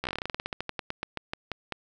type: slowing click train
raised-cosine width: 0.3 ms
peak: -15 dBFS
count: 24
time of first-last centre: 0.04-1.723 s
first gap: 14 ms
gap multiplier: 1.13
effects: none